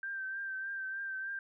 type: tone with vibrato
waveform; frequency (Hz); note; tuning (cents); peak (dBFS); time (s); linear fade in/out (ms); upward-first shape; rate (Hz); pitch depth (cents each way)
sine; 1568; G6; 0; -36; 0.03-1.39; 2; triangle; 3.3; 37
effects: none